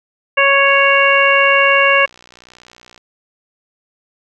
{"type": "harmonic tone", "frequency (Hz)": 554.4, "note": "C#5", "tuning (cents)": 0, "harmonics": [1, 2, 3, 4, 5], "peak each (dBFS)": [-15, -15, -15, -15, -15], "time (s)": [0.37, 2.06], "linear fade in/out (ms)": 10}
{"type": "click train", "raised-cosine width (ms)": 0.2, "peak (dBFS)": -24, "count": 142, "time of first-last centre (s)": [0.67, 2.978], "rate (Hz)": 61.1}
{"effects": []}